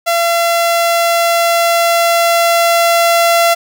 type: tone with level ramp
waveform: sawtooth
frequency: 680 Hz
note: F5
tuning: 46 cents flat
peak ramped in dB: -7 to -4 dBFS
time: 0.06-3.55 s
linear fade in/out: 20 ms
effects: none